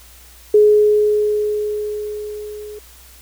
sine tone with level ramp, 420.6 Hz, G#4, 22 cents sharp, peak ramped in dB -6 to -30 dBFS, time 0.54-2.79 s, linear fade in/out 5 ms, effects added 60 Hz sine -45 dBFS peak until 3.21 s + white hiss -45 dBFS RMS until 3.21 s

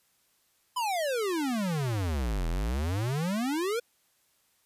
square exponential two-way sweep, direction down then up, 1031 to 39.71 to 493.3 Hz, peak -28 dBFS, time 0.76-3.8 s, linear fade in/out 10 ms, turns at 2.48 s, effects white hiss -69 dBFS RMS until 4.65 s + resampled to 32000 Hz

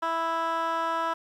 15% pulse tone with band-pass filter, 329.6 Hz, E4, in tune, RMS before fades -28 dBFS, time 0.02-1.14 s, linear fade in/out 10 ms, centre 1200 Hz, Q 1.7, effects 10-bit

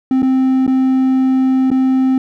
triangle tone with dropouts, 261.6 Hz, C4, in tune, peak -8 dBFS, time 0.11-2.18 s, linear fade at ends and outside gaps 2 ms, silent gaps 0.221-0.228 / 0.666-0.677 / 1.704-1.714 s, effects none

